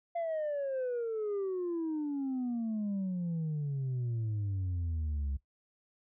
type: exponential sweep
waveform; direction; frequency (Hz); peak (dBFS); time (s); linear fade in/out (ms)
sine; down; 690 to 67.2; -29; 0.15-5.37; 10
effects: noise-tail reverb RT60 0.1 s tail -17 dB re dry + tanh soft clip ceiling -30 dBFS